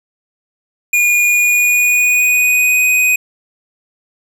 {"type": "tone with pitch glide", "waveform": "square", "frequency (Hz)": [2437, 2498], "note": ["D#7", "D#7"], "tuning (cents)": [-37, 6], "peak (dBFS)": -10, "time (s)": [0.93, 3.16], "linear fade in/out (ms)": 5, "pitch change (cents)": 43, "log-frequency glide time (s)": [1.26, 2.84], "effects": []}